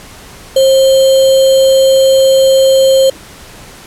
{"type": "tone with sample-and-hold", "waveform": "sine", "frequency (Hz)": 533, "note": "C5", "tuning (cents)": 32, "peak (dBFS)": -4, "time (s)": [0.56, 3.1], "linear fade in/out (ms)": 5, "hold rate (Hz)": 3675, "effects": ["pink hiss -34 dBFS RMS until 3.86 s", "low-pass 12000 Hz 12 dB/octave"]}